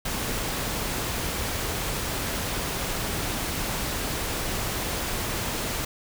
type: noise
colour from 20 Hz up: pink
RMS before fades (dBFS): -29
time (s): 0.05-5.85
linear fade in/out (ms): 5
effects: none